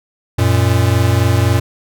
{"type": "tone pair together", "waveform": "square", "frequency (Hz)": [92.2, 116], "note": ["F#2", "A#2"], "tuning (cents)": [-6, -8], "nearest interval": "major third", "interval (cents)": 398, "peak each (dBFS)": -14, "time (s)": [0.38, 1.6], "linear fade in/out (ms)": 10, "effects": []}